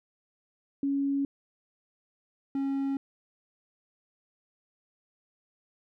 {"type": "tone pair in turn", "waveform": ["sine", "triangle"], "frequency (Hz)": [278.3, 274], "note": ["C#4", "C#4"], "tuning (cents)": [7, -20], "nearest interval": "unison", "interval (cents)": 27, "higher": "first", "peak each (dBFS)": -25, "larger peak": "neither", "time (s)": [[0.83, 1.25], [2.55, 2.97]], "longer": "neither", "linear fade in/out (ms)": 2, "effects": []}